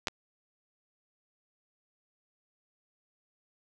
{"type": "clicks", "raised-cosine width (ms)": 0.2, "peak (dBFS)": [-11, -26], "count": 2, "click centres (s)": [0.072, 0.083], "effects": []}